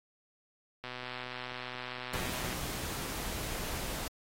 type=click train; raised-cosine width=0.3 ms; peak=-24 dBFS; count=213; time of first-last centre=0.84-2.536 s; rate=125 Hz
type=noise; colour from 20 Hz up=pink; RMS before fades=-37 dBFS; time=2.13-4.08 s; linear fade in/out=5 ms
effects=AAC 48 kbps